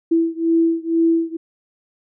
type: beating tone pair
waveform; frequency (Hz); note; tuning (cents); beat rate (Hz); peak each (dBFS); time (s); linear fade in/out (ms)
sine; 329.6 / 331.7; E4 / E4; 0 / +11; 2.1; -17 / -18; 0.11-1.37; 10
effects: none